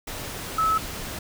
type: tone in noise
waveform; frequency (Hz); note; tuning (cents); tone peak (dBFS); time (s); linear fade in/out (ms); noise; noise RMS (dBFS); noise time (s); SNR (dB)
sine; 1299; E6; -26; -19; 0.58-0.78; 5; pink; -34; 0.07-1.19; +12
effects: none